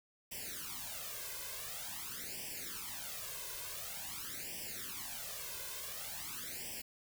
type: noise with flanger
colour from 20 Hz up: white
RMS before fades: -44 dBFS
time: 0.31-6.82 s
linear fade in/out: 10 ms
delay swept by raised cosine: 0.37 to 1.97 ms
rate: 0.47 Hz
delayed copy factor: +1
effects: none